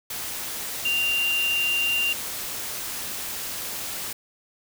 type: tone in noise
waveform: sine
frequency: 2783 Hz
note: F7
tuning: 7 cents flat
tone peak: -21 dBFS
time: 0.85-2.13 s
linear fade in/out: 5 ms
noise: white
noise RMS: -32 dBFS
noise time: 0.1-4.13 s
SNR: +8 dB
effects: none